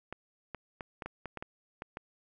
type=clicks; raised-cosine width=0.5 ms; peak=-24 dBFS; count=10; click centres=0.126 / 0.547 / 0.808 / 1.022 / 1.06 / 1.257 / 1.373 / 1.425 / 1.821 / 1.971 s; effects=none